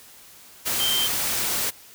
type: tone in noise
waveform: sine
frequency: 3136 Hz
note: G7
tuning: in tune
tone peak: -22 dBFS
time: 0.79-1.08 s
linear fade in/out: 20 ms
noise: white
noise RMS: -25 dBFS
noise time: 0.65-1.71 s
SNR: 0 dB
effects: white hiss -48 dBFS RMS until 1.94 s